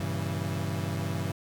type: chord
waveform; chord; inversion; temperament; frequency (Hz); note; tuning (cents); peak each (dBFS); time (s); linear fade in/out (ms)
35% pulse; G diminished seventh; none; equal with one note detuned; 98 / 119.54 / 138.59 / 164.81; G2 / Bb2 / Db3 / Fb3; 0 / +44 / 0 / 0; -31 / -37 / -34 / -33; 0-1.32; 5
effects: none